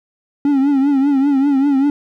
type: tone with vibrato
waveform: triangle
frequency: 277.2 Hz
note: C#4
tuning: in tune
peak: -9 dBFS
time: 0.45-1.9 s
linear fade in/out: 2 ms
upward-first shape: triangle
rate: 5.1 Hz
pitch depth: 100 cents each way
effects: none